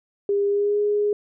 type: tone with pitch glide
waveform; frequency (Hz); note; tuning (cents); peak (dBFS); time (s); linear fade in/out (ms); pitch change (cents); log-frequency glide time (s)
sine; 403.1 to 414.4; G4 to G#4; +48 to -4; -18; 0.29-1.13; 2; +48; 0.47-0.79
effects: none